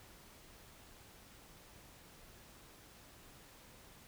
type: silence
effects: pink hiss -59 dBFS RMS until 4.07 s